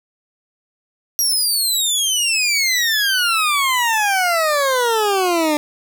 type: exponential sweep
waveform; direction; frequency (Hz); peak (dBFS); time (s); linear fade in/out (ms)
20% pulse; down; 5750 to 293.7; -10; 1.19-5.57; 0
effects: none